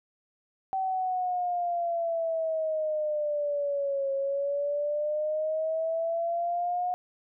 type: exponential two-way sweep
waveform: sine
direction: down then up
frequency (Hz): 768 to 545 to 725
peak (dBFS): -26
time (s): 0.73-6.94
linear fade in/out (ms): 0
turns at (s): 4.12
effects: none